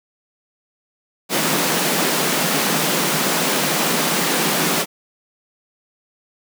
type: high-pass noise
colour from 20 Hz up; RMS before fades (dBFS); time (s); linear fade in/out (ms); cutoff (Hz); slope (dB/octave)
pink; -19; 1.29-4.86; 50; 150; 96
effects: none